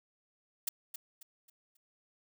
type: noise with echo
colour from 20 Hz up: blue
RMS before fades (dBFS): -33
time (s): 0.67-0.69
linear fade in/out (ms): 5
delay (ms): 270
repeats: 4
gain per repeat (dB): -9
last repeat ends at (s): 1.77
effects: none